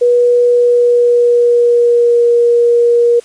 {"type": "tone with pitch glide", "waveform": "sine", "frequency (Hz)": [485.1, 474.6], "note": ["B4", "A#4"], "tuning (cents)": [-31, 31], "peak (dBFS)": -6, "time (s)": [0.01, 3.2], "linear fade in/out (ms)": 10, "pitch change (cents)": -38, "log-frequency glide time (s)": [0.45, 2.24], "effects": ["white hiss -42 dBFS RMS until 3.24 s", "resampled to 22050 Hz"]}